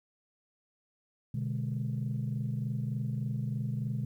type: chord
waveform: sine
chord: G# diminished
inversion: first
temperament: equal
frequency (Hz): 123.47 / 146.83 / 207.7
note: B2 / D3 / G#3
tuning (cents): 0 / 0 / 0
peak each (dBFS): -32 / -35 / -37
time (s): 1.34-4.05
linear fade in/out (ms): 5
effects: tanh soft clip ceiling -24 dBFS + 11-bit